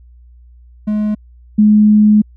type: tone pair in turn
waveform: triangle / sine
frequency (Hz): 211.4 / 211.4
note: G#3 / G#3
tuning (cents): +31 / +31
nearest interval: unison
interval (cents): 0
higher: neither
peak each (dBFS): -11 / -5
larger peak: second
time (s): 0.87-1.15 / 1.58-2.22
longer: second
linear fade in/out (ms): 10
effects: added 60 Hz sine -39 dBFS peak until 2.36 s